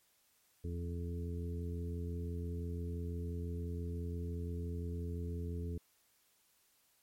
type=harmonic tone with a mistuned harmonic; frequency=85.9 Hz; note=F2; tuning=28 cents flat; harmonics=1 / 2 / 3 / 4 / 5; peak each=-38 / -45 / -48 / -53 / -48 dBFS; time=0.64-5.78 s; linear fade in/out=5 ms; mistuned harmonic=1; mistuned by=-59 cents; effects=white hiss -72 dBFS RMS until 7.02 s + MP3 64 kbps